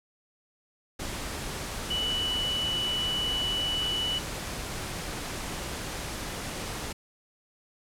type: tone in noise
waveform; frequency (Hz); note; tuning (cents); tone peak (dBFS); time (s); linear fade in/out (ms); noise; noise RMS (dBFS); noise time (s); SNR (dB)
sine; 2960; F#7; 0; -27; 1.9-4.19; 10; pink; -35; 0.99-6.93; +5
effects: low-pass 11000 Hz 12 dB/octave